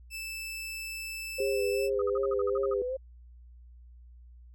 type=tone; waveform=sawtooth; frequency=2637 Hz; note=E7; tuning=in tune; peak=-33 dBFS; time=0.1-1.9 s; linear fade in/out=50 ms
type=tone with vibrato; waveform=sine; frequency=518 Hz; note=C5; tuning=17 cents flat; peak=-30 dBFS; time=1.38-2.97 s; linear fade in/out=10 ms; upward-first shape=sine; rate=2.6 Hz; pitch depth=78 cents each way
type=tone with pitch glide; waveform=sine; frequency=405.1 to 401.8 Hz; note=G#4 to G4; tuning=-43 to +43 cents; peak=-28 dBFS; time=1.4-2.82 s; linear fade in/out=2 ms; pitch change=-14 cents; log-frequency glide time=1.94-2.31 s
type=tone bursts; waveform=sine; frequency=1251 Hz; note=D#6; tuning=9 cents sharp; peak=-34 dBFS; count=10; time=1.99-2.739 s; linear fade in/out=5 ms; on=29 ms; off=51 ms
effects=added 60 Hz sine -49 dBFS peak until 4.54 s